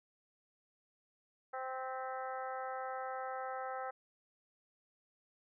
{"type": "harmonic tone with a mistuned harmonic", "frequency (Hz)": 260.5, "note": "C4", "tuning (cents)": -7, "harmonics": [2, 3, 4, 5, 6, 7, 8], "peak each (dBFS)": [-44, -42, -51, -45, -51, -55, -58], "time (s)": [1.53, 3.91], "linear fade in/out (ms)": 10, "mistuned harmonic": 8, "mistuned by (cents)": -79, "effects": []}